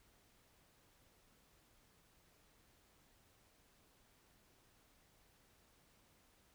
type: silence
effects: pink hiss -71 dBFS RMS until 6.54 s